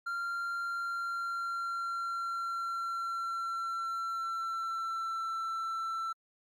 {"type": "tone with pitch glide", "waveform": "triangle", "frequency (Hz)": [1385, 1337], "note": ["F6", "E6"], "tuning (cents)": [-15, 24], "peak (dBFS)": -31, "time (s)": [0.06, 6.13], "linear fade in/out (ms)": 10, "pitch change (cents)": -61, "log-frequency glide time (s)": [0.59, 5.35], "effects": ["AAC 64 kbps"]}